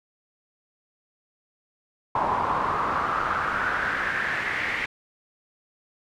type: noise with band-pass filter sweep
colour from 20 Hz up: brown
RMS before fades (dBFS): -26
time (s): 2.15-4.86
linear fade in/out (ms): 5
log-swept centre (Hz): 930 to 2100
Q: 5
effects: none